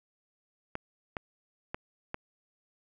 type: clicks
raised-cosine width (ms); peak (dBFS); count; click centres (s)
0.5; -19; 4; 0.754 / 1.168 / 1.745 / 2.144
effects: none